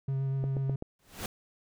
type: tone with vibrato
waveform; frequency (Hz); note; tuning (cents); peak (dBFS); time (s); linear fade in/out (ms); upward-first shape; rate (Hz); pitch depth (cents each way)
triangle; 135.1; C#3; -44; -26; 0.08-0.76; 5; sine; 8.2; 13
type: click train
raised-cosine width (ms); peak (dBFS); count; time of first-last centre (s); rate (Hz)
2; -23; 4; 0.44-0.824; 7.81
type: noise with exponential growth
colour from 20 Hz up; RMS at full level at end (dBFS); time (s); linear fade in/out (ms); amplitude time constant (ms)
pink; -33; 0.99-1.26; 2; 57
effects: none